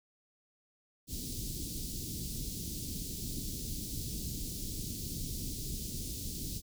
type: band-stop noise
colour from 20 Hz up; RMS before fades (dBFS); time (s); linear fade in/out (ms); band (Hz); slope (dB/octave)
pink; -39; 1.07-6.62; 50; 320 to 4200; 24
effects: none